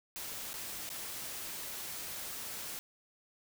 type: noise with dropouts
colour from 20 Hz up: white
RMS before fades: -42 dBFS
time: 0.16-2.79 s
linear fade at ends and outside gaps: 0 ms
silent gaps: 0.532-0.54 / 0.891-0.901 s
effects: none